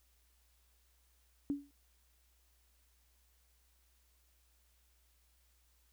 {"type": "tone with exponential decay", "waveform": "sine", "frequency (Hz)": 284.1, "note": "C#4", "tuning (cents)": 43, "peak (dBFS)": -29, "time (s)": [1.5, 1.71], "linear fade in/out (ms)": 0, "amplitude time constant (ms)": 45, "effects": ["added 60 Hz sine -70 dBFS peak until 5.92 s", "white hiss -74 dBFS RMS until 5.92 s"]}